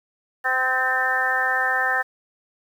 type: harmonic tone with a mistuned harmonic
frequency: 257.7 Hz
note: C4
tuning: 26 cents flat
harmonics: 2 / 3 / 4 / 5 / 6 / 7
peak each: -32 / -26 / -31 / -29 / -25 / -22 dBFS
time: 0.44-2.03 s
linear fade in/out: 20 ms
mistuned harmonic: 6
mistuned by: +23 cents
effects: 8-bit